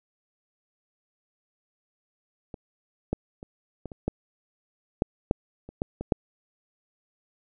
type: clicks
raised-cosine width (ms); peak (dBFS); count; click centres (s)
2; -24 / -12 / -27 / -22 / -27 / -12 / -8 / -7 / -28 / -13 / -19 / -6; 12; 2.542 / 3.13 / 3.429 / 3.857 / 3.918 / 4.08 / 5.021 / 5.311 / 5.69 / 5.819 / 6.01 / 6.122
effects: none